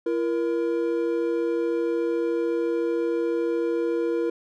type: tone pair together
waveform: triangle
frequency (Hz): 338.2 / 471.9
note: E4 / A#4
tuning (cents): +44 / +21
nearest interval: tritone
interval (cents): 577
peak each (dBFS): -23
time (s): 0.06-4.3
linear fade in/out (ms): 5
effects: none